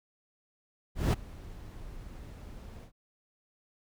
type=noise with ADSR envelope; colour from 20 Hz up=brown; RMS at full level=-22 dBFS; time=0.95-2.92 s; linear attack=180 ms; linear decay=15 ms; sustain=-23 dB; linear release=92 ms; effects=none